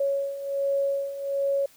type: beating tone pair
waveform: sine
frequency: 554.4 / 555.7 Hz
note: C#5 / C#5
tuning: 0 / +4 cents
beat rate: 1.3 Hz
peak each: -30 / -25 dBFS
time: 0-1.66 s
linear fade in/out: 5 ms
effects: white hiss -56 dBFS RMS until 1.76 s